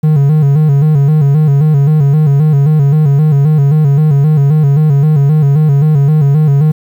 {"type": "tone with vibrato", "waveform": "triangle", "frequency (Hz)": 146.83, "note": "D3", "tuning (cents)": 0, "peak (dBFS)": -3, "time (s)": [0.03, 6.72], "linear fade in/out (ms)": 10, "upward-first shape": "square", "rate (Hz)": 3.8, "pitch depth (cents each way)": 86, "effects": ["7-bit"]}